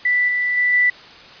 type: tone with level steps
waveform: sine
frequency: 1975.5 Hz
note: B6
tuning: in tune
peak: -14 / -17 / -14 / -12 dBFS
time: 0.05-0.9 s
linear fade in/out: 5 ms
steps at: 0.28 / 0.57 / 0.73 s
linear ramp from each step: 5 ms
effects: white hiss -41 dBFS RMS until 1.4 s + resampled to 11025 Hz